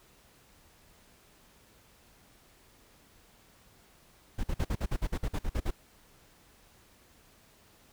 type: noise bursts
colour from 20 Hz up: brown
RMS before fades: -29 dBFS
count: 13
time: 4.38-5.709 s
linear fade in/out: 10 ms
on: 57 ms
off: 49 ms
effects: pink hiss -61 dBFS RMS until 7.92 s